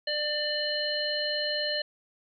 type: harmonic tone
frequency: 596 Hz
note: D5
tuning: 25 cents sharp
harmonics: 1 / 3 / 5 / 7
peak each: -32 / -34 / -34 / -31 dBFS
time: 0.07-1.82 s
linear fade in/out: 5 ms
effects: none